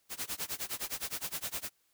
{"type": "noise with tremolo", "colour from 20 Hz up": "white", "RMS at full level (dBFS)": -35, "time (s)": [0.09, 1.7], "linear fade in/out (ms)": 50, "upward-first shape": "sine", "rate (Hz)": 9.7, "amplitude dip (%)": 95, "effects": ["white hiss -73 dBFS RMS until 1.93 s"]}